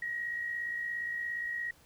sine tone with amplitude modulation, 1897 Hz, A#6, 30 cents sharp, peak -31 dBFS, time 0.02-1.71 s, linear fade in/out 5 ms, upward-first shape sine, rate 57.2 Hz, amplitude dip 45%, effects pink hiss -62 dBFS RMS until 1.85 s

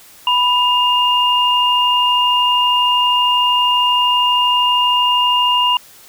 sine tone pair together, 987.3 / 2820 Hz, B5 / F7, -1 / +16 cents, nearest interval octave + tritone, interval 1817 cents, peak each -14 dBFS, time 0.27-5.77 s, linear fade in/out 2 ms, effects white hiss -43 dBFS RMS until 6.08 s

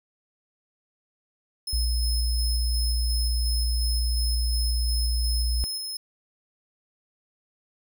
sawtooth tone with tremolo, 5170 Hz, E8, 34 cents flat, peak -26 dBFS, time 1.67-5.97 s, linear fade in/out 5 ms, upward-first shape square, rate 2.8 Hz, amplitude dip 25%
sine tone, 59.3 Hz, A#1, 30 cents sharp, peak -22 dBFS, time 1.73-5.64 s, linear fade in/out 0 ms
effects none

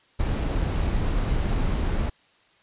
brown noise, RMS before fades -24 dBFS, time 0.19-2.1 s, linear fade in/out 10 ms, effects white hiss -60 dBFS RMS until 2.62 s + resampled to 8000 Hz

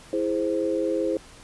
sine chord, E augmented, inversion none, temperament equal, 329.6 / 415.3 / 523.3 Hz, E4 / G#4 / B#4, 0 / 0 / 0 cents, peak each -26 / -28 / -26 dBFS, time 0.13-1.17 s, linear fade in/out 2 ms, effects pink hiss -48 dBFS RMS until 1.43 s + resampled to 24000 Hz

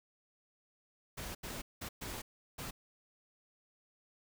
pink noise bursts at uneven times, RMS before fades -43 dBFS, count 5, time 1.17-1.35 / 1.43-1.62 / 1.81-1.89 / 2.01-2.22 / 2.58-2.71 s, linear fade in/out 10 ms, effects none

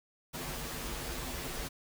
pink noise with comb filter, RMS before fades -39 dBFS, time 0.33-1.69 s, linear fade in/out 20 ms, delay 10 ms, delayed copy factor -0.75, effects none

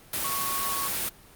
sine tone in noise, 1108.7 Hz, C#6, in tune, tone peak -31 dBFS, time 0.24-0.88 s, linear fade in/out 5 ms, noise white, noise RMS -29 dBFS, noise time 0.13-1.09 s, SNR -5 dB, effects pink hiss -52 dBFS RMS until 1.35 s + Opus 32 kbps

